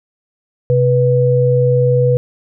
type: tone pair together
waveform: sine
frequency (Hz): 130 / 490.8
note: C3 / B4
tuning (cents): -11 / -11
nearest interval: octave + major seventh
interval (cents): 2300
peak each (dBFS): -12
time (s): 0.7-2.17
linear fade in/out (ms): 0
effects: none